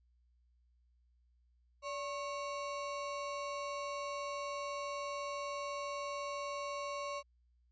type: ring-modulated tone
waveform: square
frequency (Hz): 833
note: G#5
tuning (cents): +5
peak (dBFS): -36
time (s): 1.82-7.23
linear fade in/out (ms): 50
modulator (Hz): 257
effects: added 60 Hz sine -68 dBFS peak until 7.71 s + resampled to 16000 Hz